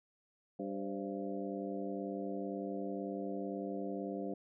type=harmonic tone with a mistuned harmonic; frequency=98 Hz; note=G2; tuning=in tune; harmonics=2 / 3 / 4 / 5 / 6 / 7; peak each=-42 / -42 / -44 / -44 / -51 / -47 dBFS; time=0.59-4.34 s; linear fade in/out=5 ms; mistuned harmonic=5; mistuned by=+93 cents; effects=none